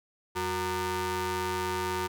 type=ring-modulated tone; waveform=sawtooth; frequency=278.4 Hz; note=C#4; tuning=8 cents sharp; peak=-22 dBFS; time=0.35-2.08 s; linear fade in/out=20 ms; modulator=644 Hz; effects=none